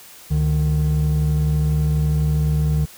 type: tone pair together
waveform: triangle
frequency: 72 / 152.03 Hz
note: D2 / D#3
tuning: -34 / -40 cents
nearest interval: octave + minor second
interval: 1294 cents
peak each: -17 / -15 dBFS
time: 0.3-2.86 s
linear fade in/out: 20 ms
effects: tanh soft clip ceiling -8 dBFS + white hiss -43 dBFS RMS until 2.97 s